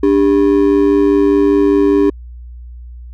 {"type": "ring-modulated tone", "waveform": "triangle", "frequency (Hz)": 345.9, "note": "F4", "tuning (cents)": -17, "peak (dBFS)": -3, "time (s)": [0.03, 2.1], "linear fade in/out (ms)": 5, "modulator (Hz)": 52.5, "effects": ["added 60 Hz sine -29 dBFS peak until 3.13 s"]}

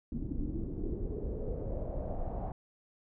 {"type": "noise with low-pass filter sweep", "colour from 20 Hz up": "brown", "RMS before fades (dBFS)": -36, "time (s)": [0.12, 2.52], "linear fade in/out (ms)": 2, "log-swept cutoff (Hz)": [260, 780], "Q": 4.4, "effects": []}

